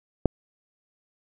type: click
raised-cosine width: 2 ms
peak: -5 dBFS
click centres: 0.257 s
effects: none

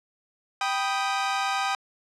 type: chord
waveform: sawtooth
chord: G augmented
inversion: none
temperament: equal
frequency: 784 / 987.8 / 1244.5 Hz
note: G5 / B5 / D#6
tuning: 0 / 0 / 0 cents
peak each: -23 / -29 / -25 dBFS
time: 0.61-1.75 s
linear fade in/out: 2 ms
effects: low-pass 6000 Hz 12 dB/octave

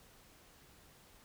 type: silence
effects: pink hiss -62 dBFS RMS until 1.24 s

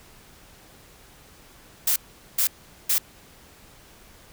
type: noise bursts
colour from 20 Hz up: blue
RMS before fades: -21 dBFS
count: 3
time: 1.87-2.983 s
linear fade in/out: 5 ms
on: 91 ms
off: 420 ms
effects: pink hiss -51 dBFS RMS until 4.32 s

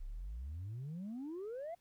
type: exponential sweep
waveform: sine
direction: up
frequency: 30.25 to 709 Hz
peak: -39 dBFS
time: 0-1.75 s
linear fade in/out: 10 ms
effects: tanh soft clip ceiling -39 dBFS + pink hiss -75 dBFS RMS until 1.8 s

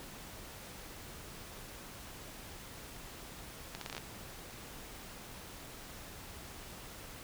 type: accelerating click train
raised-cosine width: 0.2 ms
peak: -23 dBFS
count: 8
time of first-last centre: 3.75-3.98 s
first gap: 63 ms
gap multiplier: 0.77
effects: pink hiss -49 dBFS RMS until 7.23 s

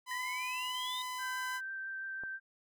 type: tone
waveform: sawtooth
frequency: 1007 Hz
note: B5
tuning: 33 cents sharp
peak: -34 dBFS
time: 0.06-1.61 s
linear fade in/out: 50 ms
type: exponential sweep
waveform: sine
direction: up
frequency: 1874 to 3772 Hz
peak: -38 dBFS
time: 0.11-1.02 s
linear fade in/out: 2 ms
type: tone with vibrato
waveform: sine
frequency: 1563 Hz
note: G6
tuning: 6 cents flat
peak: -38 dBFS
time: 1.18-2.4 s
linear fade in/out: 50 ms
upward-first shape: triangle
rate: 6 Hz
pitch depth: 12 cents each way
type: click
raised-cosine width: 1 ms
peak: -35 dBFS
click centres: 2.236 s
effects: none

